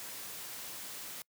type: noise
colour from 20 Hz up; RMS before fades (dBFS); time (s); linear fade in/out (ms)
white; -44; 0-1.22; 0
effects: noise-tail reverb RT60 0.1 s tail -26 dB re dry + high-pass 100 Hz 12 dB/octave